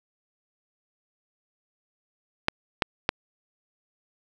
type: clicks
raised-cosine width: 0.3 ms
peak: -4 dBFS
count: 3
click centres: 2.484 / 2.822 / 3.091 s
effects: none